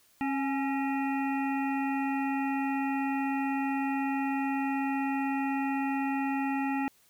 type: harmonic tone with a mistuned harmonic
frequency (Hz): 271.6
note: C#4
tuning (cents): -35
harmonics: 1 / 3 / 5 / 7 / 9 / 10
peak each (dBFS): -29 / -33 / -43 / -40 / -42 / -46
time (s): 0.21-6.88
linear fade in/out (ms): 0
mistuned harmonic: 3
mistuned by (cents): +41
effects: white hiss -64 dBFS RMS until 7.09 s